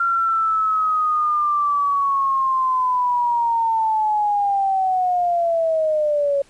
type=linear sweep; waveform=sine; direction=down; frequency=1379 to 554.4 Hz; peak=-16 dBFS; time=0-6.42 s; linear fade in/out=5 ms; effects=pink hiss -53 dBFS RMS until 6.49 s + resampled to 24000 Hz